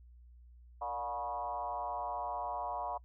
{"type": "tone with frequency modulation", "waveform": "sine", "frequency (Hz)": 844, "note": "G#5", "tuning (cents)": 28, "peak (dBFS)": -35, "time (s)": [0.81, 2.98], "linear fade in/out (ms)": 10, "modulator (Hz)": 127, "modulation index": 1.8, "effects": ["noise-tail reverb RT60 0.1 s tail -26 dB re dry", "added 60 Hz sine -54 dBFS peak until 3.04 s"]}